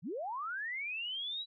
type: linear sweep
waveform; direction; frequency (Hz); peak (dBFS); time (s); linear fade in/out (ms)
sine; up; 123.47 to 3951; -36; 0.02-1.46; 50
effects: none